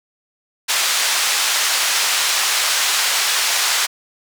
white band-pass noise, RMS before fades -18 dBFS, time 0.68-3.87 s, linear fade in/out 20 ms, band 900 to 6700 Hz, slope 12 dB/octave, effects none

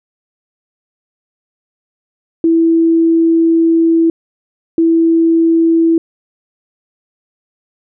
sine tone bursts at uneven times, 329.6 Hz, E4, in tune, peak -7 dBFS, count 2, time 2.44-4.1 / 4.78-5.98 s, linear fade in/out 2 ms, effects none

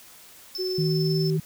triangle tone with tremolo, 5274 Hz, E8, in tune, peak -27 dBFS, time 0.55-1.3 s, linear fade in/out 0 ms, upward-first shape triangle, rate 20 Hz, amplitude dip 60%
sine tone with pitch glide, 370 to 381.9 Hz, F#4 to G4, 0 to -45 cents, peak -26 dBFS, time 0.58-1.38 s, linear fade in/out 20 ms, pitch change +55 cents, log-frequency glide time 0.76-1.15 s
sine tone with vibrato, 158 Hz, D#3, 27 cents sharp, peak -22 dBFS, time 0.78-1.4 s, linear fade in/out 5 ms, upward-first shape triangle, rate 16 Hz, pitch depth 14 cents each way
effects white hiss -49 dBFS RMS until 1.45 s

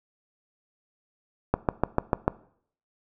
click train, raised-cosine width 1 ms, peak -6 dBFS, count 6, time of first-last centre 1.54-2.28 s, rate 6.76 Hz, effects noise-tail reverb RT60 0.6 s tail -19 dB re dry

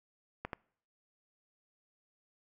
clicks, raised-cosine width 0.5 ms, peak -22 dBFS, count 2, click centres 0.45 / 0.532 s, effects noise-tail reverb RT60 0.6 s tail -25 dB re dry

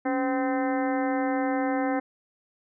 harmonic tone with a mistuned harmonic, 258 Hz, C4, 24 cents flat, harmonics 1 / 2 / 3 / 4 / 5 / 6 / 7 / 8, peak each -26 / -30 / -30 / -38 / -40 / -39 / -39 / -41 dBFS, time 0.05-2 s, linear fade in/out 10 ms, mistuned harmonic 1, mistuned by +120 cents, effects none

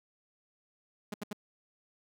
sawtooth tone bursts, 207.9 Hz, G#3, 2 cents sharp, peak -31 dBFS, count 3, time 1.12-1.331 s, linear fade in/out 5 ms, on 21 ms, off 74 ms, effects none

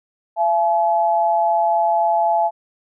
sine tone pair together, 678 / 854.2 Hz, E5 / G#5, +49 / +48 cents, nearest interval major third, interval 399 cents, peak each -17 dBFS, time 0.36-2.51 s, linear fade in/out 50 ms, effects none

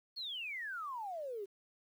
sine exponential sweep, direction down, 4444 to 380 Hz, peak -39 dBFS, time 0.16-1.46 s, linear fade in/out 20 ms, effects 11-bit

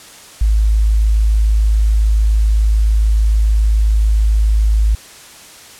sine tone, 53.5 Hz, A1, 48 cents flat, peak -9 dBFS, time 0.41-4.95 s, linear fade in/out 5 ms, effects white hiss -38 dBFS RMS until 5.79 s + low-pass 10000 Hz 12 dB/octave

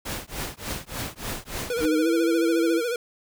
pink noise with tremolo, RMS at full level -29 dBFS, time 0.05-1.86 s, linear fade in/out 10 ms, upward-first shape triangle, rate 3.4 Hz, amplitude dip 100%
square tone with vibrato, 475.6 Hz, A#4, 35 cents sharp, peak -25 dBFS, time 1.7-2.96 s, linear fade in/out 2 ms, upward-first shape sine, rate 14 Hz, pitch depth 74 cents each way
sine tone with pitch glide, 311.1 to 333.4 Hz, D#4 to E4, 0 to +20 cents, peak -20 dBFS, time 1.8-2.82 s, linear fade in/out 50 ms, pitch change +120 cents, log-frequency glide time 2-2.08 s
effects none

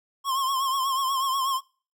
square tone with vibrato, 1072 Hz, C6, 42 cents sharp, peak -24 dBFS, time 0.24-1.61 s, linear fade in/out 50 ms, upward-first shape triangle, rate 8.2 Hz, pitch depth 79 cents each way, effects noise-tail reverb RT60 0.4 s tail -25 dB re dry

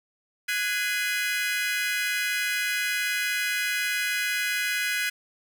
35% pulse chord, Ab dominant seventh, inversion third, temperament equal with one note detuned, 1480 / 1661.2 / 2042 / 2489 Hz, Gb6 / Ab6 / C7 / Eb7, 0 / 0 / -43 / 0 cents, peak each -29 dBFS, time 0.48-5.1 s, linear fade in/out 10 ms, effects none

